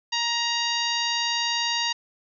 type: harmonic tone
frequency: 940 Hz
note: A#5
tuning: 14 cents sharp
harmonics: 1 / 2 / 3 / 4 / 5 / 6 / 7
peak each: -30 / -31 / -29 / -30 / -29 / -37 / -36 dBFS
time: 0.12-1.93 s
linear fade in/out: 10 ms
effects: none